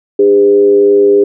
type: tone with frequency modulation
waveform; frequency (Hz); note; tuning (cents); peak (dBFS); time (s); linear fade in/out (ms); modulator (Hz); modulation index
sine; 404; G#4; -48; -4; 0.19-1.24; 5; 103; 0.48
effects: none